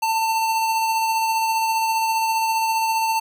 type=tone with tremolo; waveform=square; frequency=895 Hz; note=A5; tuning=29 cents sharp; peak=-18 dBFS; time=0.02-3.2 s; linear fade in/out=10 ms; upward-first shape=triangle; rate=15 Hz; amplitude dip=30%; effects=none